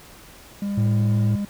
triangle tone with pitch glide, 201.4 to 202.9 Hz, G3 to G#3, +47 to -40 cents, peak -21 dBFS, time 0.62-1.45 s, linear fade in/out 2 ms, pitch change +13 cents, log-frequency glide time 0.86-1 s
triangle tone, 110 Hz, A2, in tune, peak -15 dBFS, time 0.77-1.36 s, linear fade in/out 10 ms
effects tanh soft clip ceiling -9 dBFS + pink hiss -46 dBFS RMS until 1.49 s

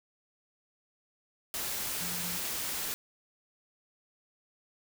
sine tone in noise, 174.61 Hz, F3, in tune, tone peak -42 dBFS, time 2.01-2.37 s, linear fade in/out 0 ms, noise white, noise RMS -35 dBFS, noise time 1.54-2.94 s, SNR -10 dB, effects none

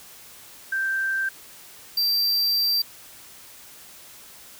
sine / square tone pair in turn, 1568 / 4699 Hz, G6 / D8, 0 / 0 cents, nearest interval octave + perfect fifth, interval 1900 cents, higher second, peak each -22 / -20 dBFS, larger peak second, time 0.72-1.29 / 1.97-2.82 s, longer second, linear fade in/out 5 ms, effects white hiss -46 dBFS RMS until 4.59 s

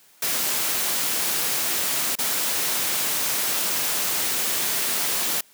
white noise with dropouts, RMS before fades -24 dBFS, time 0.22-5.41 s, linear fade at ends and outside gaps 5 ms, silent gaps 2.155-2.186 s, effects white hiss -55 dBFS RMS until 5.53 s + high-pass 150 Hz 12 dB/octave

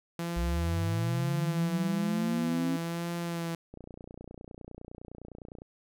sawtooth tone with vibrato, 168.9 Hz, E3, 42 cents sharp, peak -28 dBFS, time 0.19-3.55 s, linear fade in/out 2 ms, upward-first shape sine, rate 1.1 Hz, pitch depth 26 cents each way
sine linear sweep, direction up, 55 to 270.7 Hz, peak -28 dBFS, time 0.36-2.77 s, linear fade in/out 10 ms
click train, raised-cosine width 2 ms, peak -31 dBFS, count 57, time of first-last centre 3.74-5.619 s, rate 29.8 Hz
effects none

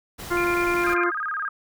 pink noise, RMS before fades -36 dBFS, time 0.18-0.95 s, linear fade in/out 20 ms
harmonic tone, 349.2 Hz, F4, in tune, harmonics 1 / 2 / 3 / 4 / 5 / 6, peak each -23 / -33 / -28 / -26 / -36 / -35 dBFS, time 0.3-1.11 s, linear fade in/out 20 ms
sine tone bursts, 2399 Hz, D7, 36 cents sharp, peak -28 dBFS, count 7, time 0.37-1.035 s, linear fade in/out 0 ms, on 71 ms, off 28 ms
sine tone with vibrato, 1420 Hz, F6, 28 cents sharp, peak -25 dBFS, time 0.84-1.49 s, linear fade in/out 5 ms, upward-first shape square, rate 18 Hz, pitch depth 220 cents each way
effects none

